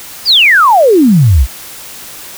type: exponential sweep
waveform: sine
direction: down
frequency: 5120 to 54.3 Hz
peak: -3 dBFS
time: 0.25-1.47 s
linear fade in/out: 50 ms
effects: white hiss -29 dBFS RMS until 2.37 s